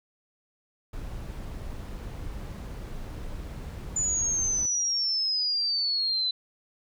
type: noise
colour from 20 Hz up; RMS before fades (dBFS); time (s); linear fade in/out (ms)
brown; -37; 0.93-4.66; 5
type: exponential sweep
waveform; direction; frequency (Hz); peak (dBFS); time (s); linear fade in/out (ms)
sine; down; 7040 to 4000; -24; 3.96-6.31; 5
effects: none